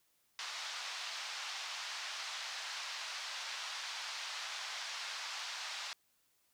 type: band-pass noise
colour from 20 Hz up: white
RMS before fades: -43 dBFS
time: 0.39-5.93 s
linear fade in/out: 0 ms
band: 770 to 5400 Hz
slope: 24 dB/octave
effects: white hiss -75 dBFS RMS until 6.53 s